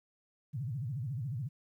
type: tone with vibrato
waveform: sine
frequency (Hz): 128.3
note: C3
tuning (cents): -34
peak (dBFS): -34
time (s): 0.53-1.49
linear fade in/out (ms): 20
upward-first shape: sine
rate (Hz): 14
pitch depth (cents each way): 290
effects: 12-bit